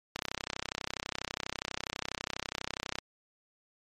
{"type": "click train", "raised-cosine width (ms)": 0.2, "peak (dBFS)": -15, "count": 92, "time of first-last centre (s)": [0.16, 2.986], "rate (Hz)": 32.2, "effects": ["MP3 64 kbps"]}